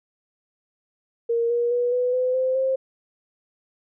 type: tone with pitch steps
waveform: sine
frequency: 466.2 / 476 / 486 / 496.2 / 506.6 / 517.3 / 528.2 Hz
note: A#4 / A#4 / B4 / B4 / B4 / C5 / C5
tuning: 0 / +36 / -28 / +8 / +44 / -20 / +16 cents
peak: -19 dBFS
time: 1.29-2.76 s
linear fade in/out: 10 ms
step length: 210 ms
effects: none